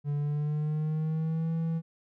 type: tone with pitch glide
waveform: triangle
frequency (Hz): 145.1 to 163.81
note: D3 to E3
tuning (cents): -21 to -11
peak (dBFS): -25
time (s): 0.04-1.82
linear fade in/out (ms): 50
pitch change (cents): +210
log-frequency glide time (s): 0.15-1.52
effects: none